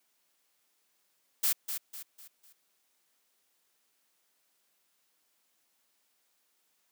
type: noise with echo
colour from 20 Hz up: blue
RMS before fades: -27 dBFS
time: 1.43-1.53 s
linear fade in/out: 10 ms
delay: 250 ms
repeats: 4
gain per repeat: -8 dB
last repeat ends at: 2.53 s
effects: white hiss -74 dBFS RMS until 6.91 s + high-pass 200 Hz 12 dB/octave